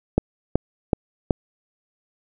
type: click train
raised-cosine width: 2 ms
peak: -3 dBFS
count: 4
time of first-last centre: 0.18-1.308 s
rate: 2.66 Hz
effects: none